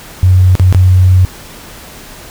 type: tone with dropouts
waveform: sine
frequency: 92.2 Hz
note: F#2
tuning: 6 cents flat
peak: -3 dBFS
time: 0.23-1.25 s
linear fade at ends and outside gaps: 0 ms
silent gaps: 0.553-0.597 / 0.726-0.747 s
effects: pink hiss -32 dBFS RMS until 2.3 s